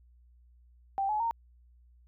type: tone with pitch steps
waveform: sine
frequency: 784 / 850 / 921.6 Hz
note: G5 / G#5 / A#5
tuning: 0 / +40 / -20 cents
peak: -27 dBFS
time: 0.98-1.31 s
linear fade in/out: 0 ms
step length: 110 ms
effects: added 60 Hz sine -57 dBFS peak until 2.07 s